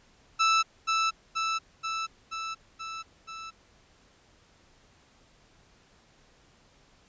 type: tone with echo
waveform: sawtooth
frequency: 1318.5 Hz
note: E6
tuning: in tune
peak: -17 dBFS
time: 0.39-0.63 s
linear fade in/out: 20 ms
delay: 480 ms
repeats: 6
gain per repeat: -3 dB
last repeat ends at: 3.51 s
effects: pink hiss -61 dBFS RMS until 7.08 s + resampled to 16000 Hz